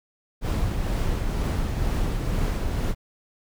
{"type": "noise with tremolo", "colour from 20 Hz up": "brown", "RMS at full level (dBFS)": -23, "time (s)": [0.41, 2.95], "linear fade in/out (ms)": 50, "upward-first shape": "triangle", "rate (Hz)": 2.1, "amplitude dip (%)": 35, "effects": []}